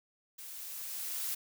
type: noise with level ramp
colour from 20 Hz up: blue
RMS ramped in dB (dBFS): -47 to -35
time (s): 0.38-1.35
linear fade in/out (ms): 10
effects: none